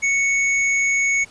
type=tone; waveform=square; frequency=2217 Hz; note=C#7; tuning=in tune; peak=-17 dBFS; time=0.02-1.25 s; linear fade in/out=20 ms; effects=pink hiss -47 dBFS RMS until 1.3 s + resampled to 22050 Hz